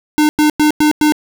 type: tone bursts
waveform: square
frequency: 302.2 Hz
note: D4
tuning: 50 cents sharp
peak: -9 dBFS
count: 5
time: 0.18-1.122 s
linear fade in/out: 0 ms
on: 110 ms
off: 98 ms
effects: none